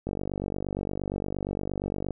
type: click train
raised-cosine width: 2 ms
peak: -17 dBFS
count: 100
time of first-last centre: 0.07-2.107 s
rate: 48.6 Hz
effects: none